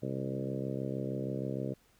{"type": "harmonic tone with a mistuned harmonic", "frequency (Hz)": 66.4, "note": "C2", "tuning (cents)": 26, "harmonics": [2, 3, 4, 5, 6, 7, 8, 9], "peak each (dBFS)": [-38, -40, -41, -42, -43, -43, -44, -45], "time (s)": [0.02, 1.74], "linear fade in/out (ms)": 10, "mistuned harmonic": 2, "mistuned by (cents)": -17, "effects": ["pink hiss -67 dBFS RMS until 1.99 s"]}